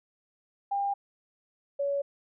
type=tone pair in turn; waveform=sine; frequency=800 / 563.1 Hz; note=G5 / C#5; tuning=+35 / +27 cents; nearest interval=tritone; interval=608 cents; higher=first; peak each=-26 dBFS; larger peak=neither; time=0.71-0.94 / 1.79-2.02 s; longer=neither; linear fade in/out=10 ms; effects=none